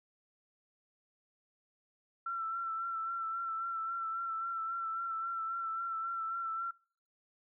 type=tone with vibrato; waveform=sine; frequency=1345 Hz; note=E6; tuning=34 cents sharp; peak=-34 dBFS; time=2.26-6.71 s; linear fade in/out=5 ms; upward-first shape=sine; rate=3.7 Hz; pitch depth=31 cents each way; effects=noise-tail reverb RT60 0.5 s tail -26 dB re dry